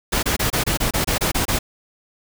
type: noise bursts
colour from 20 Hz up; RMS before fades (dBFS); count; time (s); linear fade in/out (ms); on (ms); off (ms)
pink; -20; 11; 0.12-1.59; 10; 110; 26
effects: none